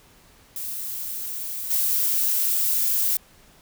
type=noise with level steps; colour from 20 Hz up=violet; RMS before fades=-31 / -22 dBFS; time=0.56-3.17 s; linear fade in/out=2 ms; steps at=1.7 s; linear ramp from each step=10 ms; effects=pink hiss -54 dBFS RMS until 3.61 s